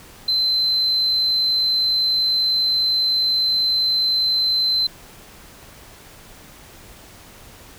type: tone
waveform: sine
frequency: 4075 Hz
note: C8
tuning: 47 cents flat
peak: -15 dBFS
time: 0.28-4.87 s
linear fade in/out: 5 ms
effects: tanh soft clip ceiling -12 dBFS + pink hiss -44 dBFS RMS until 7.78 s